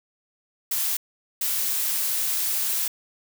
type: noise bursts at uneven times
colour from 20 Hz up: blue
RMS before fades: -25 dBFS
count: 2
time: 0.71-0.97 / 1.41-2.88 s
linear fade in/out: 5 ms
effects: none